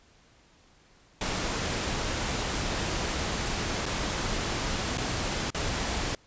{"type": "noise with dropouts", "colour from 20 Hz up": "pink", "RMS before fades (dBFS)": -30, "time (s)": [1.21, 6.15], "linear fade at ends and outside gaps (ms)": 2, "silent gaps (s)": [[3.857, 3.862], [4.974, 4.98], [5.504, 5.546]], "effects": ["pink hiss -60 dBFS RMS until 6.26 s", "resampled to 16000 Hz"]}